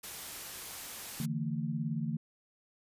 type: noise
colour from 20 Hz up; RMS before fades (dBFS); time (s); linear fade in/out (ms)
white; -43; 0.03-1.26; 10
type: chord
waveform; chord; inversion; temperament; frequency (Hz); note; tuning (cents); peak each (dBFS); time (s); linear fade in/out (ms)
sine; D suspended second; none; equal with one note detuned; 146.83 / 164.81 / 225; D3 / E3 / A3; 0 / 0 / +39; -36; 1.2-2.17; 2
effects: resampled to 32000 Hz